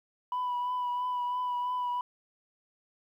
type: tone with vibrato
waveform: sine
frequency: 987.8 Hz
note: B5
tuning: in tune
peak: -27 dBFS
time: 0.32-2.01 s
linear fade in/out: 2 ms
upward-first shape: triangle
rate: 3 Hz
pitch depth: 25 cents each way
effects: tanh soft clip ceiling -27 dBFS + 11-bit